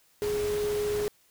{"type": "tone in noise", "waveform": "sine", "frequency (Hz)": 416.7, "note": "G#4", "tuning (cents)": 6, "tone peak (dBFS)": -26, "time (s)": [0.22, 1.08], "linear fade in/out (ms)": 0, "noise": "pink", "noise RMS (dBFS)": -38, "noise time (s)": [0.22, 1.08], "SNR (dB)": 9, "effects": ["white hiss -64 dBFS RMS until 1.3 s"]}